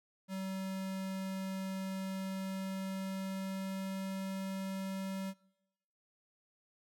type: tone with pitch glide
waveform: square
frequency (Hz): 190.9 to 192.12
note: G3 to G3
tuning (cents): -46 to -35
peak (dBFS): -38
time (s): 0.28-5.34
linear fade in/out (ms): 50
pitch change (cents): +11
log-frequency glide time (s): 1.76-4.22
effects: noise-tail reverb RT60 1.0 s tail -24 dB re dry